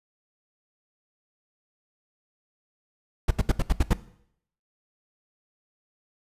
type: noise bursts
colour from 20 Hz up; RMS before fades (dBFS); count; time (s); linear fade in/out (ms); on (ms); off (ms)
brown; -19; 7; 3.28-3.934; 5; 30; 74
effects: noise-tail reverb RT60 0.7 s tail -18 dB re dry + resampled to 32000 Hz